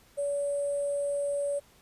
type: tone with sample-and-hold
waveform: sine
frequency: 570 Hz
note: C#5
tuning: 48 cents sharp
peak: -27 dBFS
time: 0.17-1.6 s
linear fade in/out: 20 ms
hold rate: 8820 Hz
effects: pink hiss -60 dBFS RMS until 1.81 s + resampled to 32000 Hz